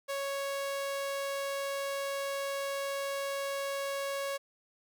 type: tone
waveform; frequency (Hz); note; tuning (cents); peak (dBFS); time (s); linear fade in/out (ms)
sawtooth; 554.4; C#5; 0; -29; 0.08-4.38; 20
effects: none